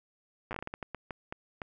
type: slowing click train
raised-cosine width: 0.5 ms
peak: -22 dBFS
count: 14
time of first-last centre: 0.51-1.618 s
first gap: 8 ms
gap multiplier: 1.35
effects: none